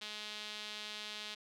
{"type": "tone with band-pass filter", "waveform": "sawtooth", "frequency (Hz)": 211.2, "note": "G#3", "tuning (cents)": 29, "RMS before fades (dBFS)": -45, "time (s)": [0.01, 1.35], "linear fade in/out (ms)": 10, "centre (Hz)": 3600, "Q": 2.3, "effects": []}